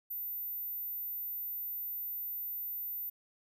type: tone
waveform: sine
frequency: 14160 Hz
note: A9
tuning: 10 cents sharp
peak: -36 dBFS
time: 0.1-3.1 s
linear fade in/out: 10 ms
effects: none